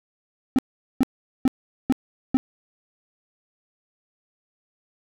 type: tone bursts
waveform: triangle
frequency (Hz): 260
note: C4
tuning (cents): -11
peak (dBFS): -12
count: 5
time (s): 0.56-2.37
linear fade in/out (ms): 0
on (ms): 26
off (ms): 420
effects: none